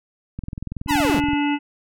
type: click train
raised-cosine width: 5 ms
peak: -17 dBFS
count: 21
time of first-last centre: 0.39-1.333 s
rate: 21.2 Hz
type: harmonic tone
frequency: 290 Hz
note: D4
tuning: 22 cents flat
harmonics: 1 / 3 / 5 / 7 / 9 / 10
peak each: -19 / -26 / -34 / -32 / -30 / -35 dBFS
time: 0.87-1.59 s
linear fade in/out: 50 ms
type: linear sweep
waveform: sawtooth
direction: down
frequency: 1039 to 86.2 Hz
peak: -17 dBFS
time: 0.88-1.21 s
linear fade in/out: 20 ms
effects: none